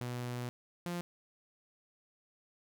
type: tone pair in turn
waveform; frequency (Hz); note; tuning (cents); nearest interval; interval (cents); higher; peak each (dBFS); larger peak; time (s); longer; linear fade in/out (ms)
sawtooth; 122.5 / 174.47; B2 / F3; -14 / -1; tritone; 613; second; -33 / -32; second; 0.01-0.49 / 0.86-1.01; first; 0
effects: none